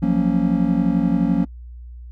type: chord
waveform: triangle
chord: Gb major seventh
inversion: third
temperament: just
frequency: 173.43 / 185 / 231.2 / 277.5 Hz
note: F3 / Gb3 / Bb3 / Db4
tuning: -12 / 0 / -14 / +2 cents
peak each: -19 dBFS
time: 0.02-1.45 s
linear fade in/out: 10 ms
effects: noise-tail reverb RT60 0.1 s tail -24 dB re dry + added 60 Hz sine -34 dBFS peak until 2.11 s